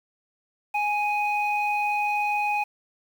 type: tone pair together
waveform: sine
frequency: 830.6 / 2498 Hz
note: G#5 / D#7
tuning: 0 / +6 cents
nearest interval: octave + perfect fifth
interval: 1906 cents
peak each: -23 / -26 dBFS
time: 0.74-2.64 s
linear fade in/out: 10 ms
effects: tanh soft clip ceiling -15 dBFS + 8-bit